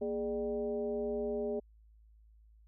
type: tone with frequency modulation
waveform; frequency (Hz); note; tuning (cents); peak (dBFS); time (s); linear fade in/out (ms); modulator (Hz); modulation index
sine; 415.3; G#4; 0; -32; 0.01-1.6; 10; 180; 0.96
effects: added 54 Hz sine -58 dBFS peak until 2.67 s